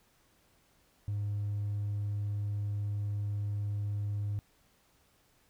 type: tone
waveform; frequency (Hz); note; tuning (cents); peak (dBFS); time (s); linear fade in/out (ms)
triangle; 102.7; G#2; -19; -28; 1.08-4.39; 0
effects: tanh soft clip ceiling -27 dBFS + pink hiss -68 dBFS RMS until 5.49 s